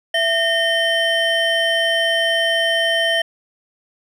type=tone cluster; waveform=triangle; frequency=665 / 1831 / 3088 Hz; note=E5 / A#6 / G7; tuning=+15 / -32 / -27 cents; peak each=-18 dBFS; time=0.14-3.22 s; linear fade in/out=5 ms; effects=none